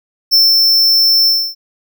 square tone with ADSR envelope, 5350 Hz, E8, 25 cents sharp, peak -6 dBFS, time 0.31-1.55 s, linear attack 28 ms, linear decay 200 ms, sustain -2 dB, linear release 280 ms, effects none

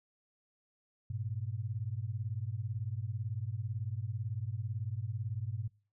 sine beating tone pair, 101.1 / 119.1 Hz, G#2 / A#2, -46 / +38 cents, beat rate 18 Hz, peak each -37 / -38 dBFS, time 1.1-5.68 s, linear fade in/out 5 ms, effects noise-tail reverb RT60 0.4 s tail -23 dB re dry

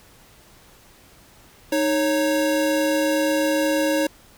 square tone pair together, 309.7 / 551.8 Hz, D#4 / C#5, -8 / -8 cents, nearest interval minor seventh, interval 1000 cents, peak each -22 dBFS, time 1.72-4.07 s, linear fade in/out 5 ms, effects pink hiss -51 dBFS RMS until 4.37 s

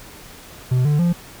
triangle tone with pitch steps, 126.7 / 148.08 / 173.08 Hz, B2 / D3 / F3, +45 / +15 / -15 cents, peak -12 dBFS, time 0.71-1.13 s, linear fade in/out 10 ms, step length 140 ms, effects pink hiss -41 dBFS RMS until 1.4 s

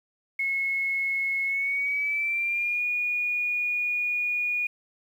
sine tone with pitch glide, 2181 to 2448 Hz, C#7 to D#7, -29 to -29 cents, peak -24 dBFS, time 0.39-4.67 s, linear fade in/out 5 ms, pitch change +200 cents, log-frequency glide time 1.45-2.83 s, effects 9-bit

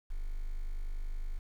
sine tone, 25.36 Hz, G#0, 40 cents flat, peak -31 dBFS, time 0.1-1.39 s, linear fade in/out 10 ms, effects tanh soft clip ceiling -30 dBFS + 10-bit

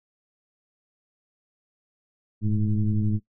sine tone with frequency modulation, 102.3 Hz, G#2, 26 cents flat, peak -20 dBFS, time 2.41-3.2 s, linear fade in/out 50 ms, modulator 108 Hz, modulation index 1.2, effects noise-tail reverb RT60 0.1 s tail -18 dB re dry

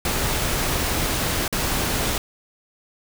pink noise with dropouts, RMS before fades -23 dBFS, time 0.05-2.18 s, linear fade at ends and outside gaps 2 ms, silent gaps 1.479-1.526 s, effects none

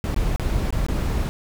brown noise with dropouts, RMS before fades -22 dBFS, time 0.04-1.29 s, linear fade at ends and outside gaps 0 ms, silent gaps 0.144-0.163 / 0.361-0.397 / 0.705-0.725 / 0.864-0.885 s, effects none

